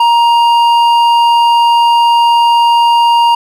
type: tone with hard clipping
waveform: sine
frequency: 939 Hz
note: A#5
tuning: 12 cents sharp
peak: -7 dBFS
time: 0-3.35 s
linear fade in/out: 5 ms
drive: 8 dB
effects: none